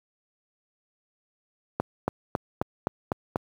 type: accelerating click train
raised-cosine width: 1 ms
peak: -10 dBFS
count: 7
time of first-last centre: 1.8-3.359 s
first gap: 280 ms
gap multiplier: 0.97
effects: high-pass 80 Hz 12 dB/octave + 8-bit